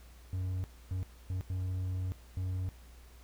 triangle tone bursts at uneven times, 92.5 Hz, F#2, in tune, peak -30 dBFS, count 5, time 0.33-0.64 / 0.91-1.03 / 1.3-1.41 / 1.5-2.12 / 2.37-2.69 s, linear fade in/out 0 ms, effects added 60 Hz sine -52 dBFS peak until 3.23 s + pink hiss -61 dBFS RMS until 3.23 s

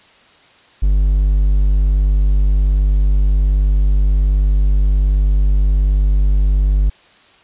triangle tone, 49.36 Hz, G1, 13 cents sharp, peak -8 dBFS, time 0.82-6.9 s, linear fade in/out 10 ms, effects white hiss -48 dBFS RMS until 7.43 s + resampled to 8000 Hz

